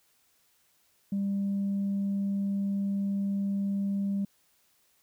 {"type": "tone", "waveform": "sine", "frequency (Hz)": 198.4, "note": "G3", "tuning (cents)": 21, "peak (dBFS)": -25, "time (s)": [1.12, 4.25], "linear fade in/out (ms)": 5, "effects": ["tanh soft clip ceiling -24 dBFS", "white hiss -68 dBFS RMS until 5.02 s"]}